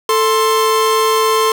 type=tone pair together; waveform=45% pulse; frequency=441.6 / 1050.3 Hz; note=A4 / C6; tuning=+6 / +6 cents; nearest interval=octave + minor third; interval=1500 cents; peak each=-14 dBFS; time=0.09-1.52 s; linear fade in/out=2 ms; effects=none